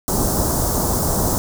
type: band-stop noise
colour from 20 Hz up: pink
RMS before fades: -19 dBFS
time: 0.08-1.38 s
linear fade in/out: 0 ms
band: 1100 to 5800 Hz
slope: 24 dB/octave
effects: none

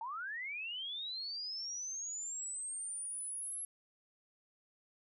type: linear sweep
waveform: sine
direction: up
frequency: 860 to 11175 Hz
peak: -39 dBFS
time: 0.01-3.65 s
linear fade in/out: 2 ms
effects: none

